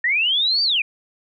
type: linear two-way sweep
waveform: sine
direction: up then down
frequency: 1810 to 4699 to 2330 Hz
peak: -16 dBFS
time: 0.04-0.82 s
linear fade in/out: 5 ms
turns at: 0.63 s
effects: none